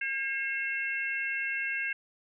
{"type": "harmonic tone", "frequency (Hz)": 539, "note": "C#5", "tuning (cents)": -49, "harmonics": [3, 4, 5], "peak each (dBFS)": [-33, -34, -35], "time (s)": [0.01, 1.93], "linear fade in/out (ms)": 5, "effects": []}